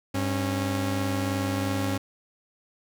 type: tone pair together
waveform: sawtooth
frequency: 98.86 / 273.7 Hz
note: G2 / C#4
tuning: +15 / -22 cents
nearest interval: octave + tritone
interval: 1763 cents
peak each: -24 dBFS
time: 0.14-1.98 s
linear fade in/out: 10 ms
effects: none